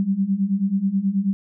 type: beating tone pair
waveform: sine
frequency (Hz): 190 / 199.3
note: F#3 / G3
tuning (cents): +46 / +29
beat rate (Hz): 9.3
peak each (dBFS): -23 / -20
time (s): 0-1.33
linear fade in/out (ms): 0
effects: none